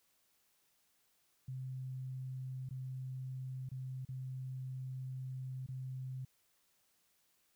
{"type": "tone with dropouts", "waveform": "sine", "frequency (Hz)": 130, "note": "C3", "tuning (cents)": -11, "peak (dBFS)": -40, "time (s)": [1.48, 6.25], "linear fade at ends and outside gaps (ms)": 5, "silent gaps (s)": [[2.69, 2.708], [3.69, 3.715], [4.051, 4.088], [5.664, 5.686]], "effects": ["white hiss -75 dBFS RMS until 7.55 s"]}